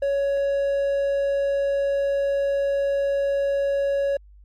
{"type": "tone", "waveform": "triangle", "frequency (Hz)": 558, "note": "C#5", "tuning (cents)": 11, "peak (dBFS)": -18, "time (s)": [0.02, 4.17], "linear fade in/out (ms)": 5, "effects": ["added 50 Hz sine -46 dBFS peak until 4.44 s", "Opus 32 kbps"]}